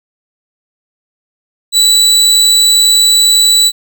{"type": "tone", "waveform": "30% pulse", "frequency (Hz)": 3951, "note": "B7", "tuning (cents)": 0, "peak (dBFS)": -3, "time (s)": [1.72, 3.72], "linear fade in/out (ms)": 50, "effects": []}